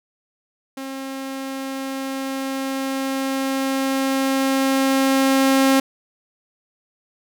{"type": "tone with level ramp", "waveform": "sawtooth", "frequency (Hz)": 268.6, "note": "C4", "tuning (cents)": 46, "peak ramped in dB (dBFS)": [-25, -9], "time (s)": [0.77, 5.8], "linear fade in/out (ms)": 5, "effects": []}